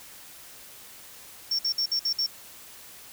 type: tone bursts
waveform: triangle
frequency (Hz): 5470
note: F8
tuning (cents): -37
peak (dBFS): -22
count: 6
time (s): 1.51-2.264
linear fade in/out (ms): 5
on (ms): 79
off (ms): 56
effects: white hiss -47 dBFS RMS until 3.12 s